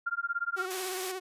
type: tone with tremolo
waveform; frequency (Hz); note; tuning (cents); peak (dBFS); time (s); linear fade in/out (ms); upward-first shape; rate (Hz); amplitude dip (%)
sine; 1395; F6; -2; -26; 0.06-0.66; 10; sine; 17; 100
type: tone with vibrato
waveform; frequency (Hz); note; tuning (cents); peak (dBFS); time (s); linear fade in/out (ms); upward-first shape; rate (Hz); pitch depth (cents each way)
sawtooth; 372.5; F#4; +12; -31; 0.56-1.2; 20; triangle; 17; 53
type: band-pass noise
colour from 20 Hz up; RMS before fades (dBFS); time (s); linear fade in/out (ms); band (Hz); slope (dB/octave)
white; -39; 0.7-1.12; 10; 680 to 13000; 12
effects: resampled to 32000 Hz